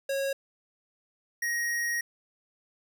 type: tone pair in turn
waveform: square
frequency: 548 / 1883.1 Hz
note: C#5 / A#6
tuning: -20 / +17 cents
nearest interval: octave + major sixth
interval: 2137 cents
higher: second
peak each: -28 dBFS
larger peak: neither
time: 0.09-0.33 / 1.42-2.01 s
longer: second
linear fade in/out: 5 ms
effects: none